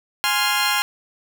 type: chord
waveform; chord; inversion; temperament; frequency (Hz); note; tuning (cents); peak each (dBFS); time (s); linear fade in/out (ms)
15% pulse; F minor; first; equal; 830.6 / 1046.5 / 1396.9; Ab5 / C6 / F6; 0 / 0 / 0; -16; 0.24-0.82; 0
effects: none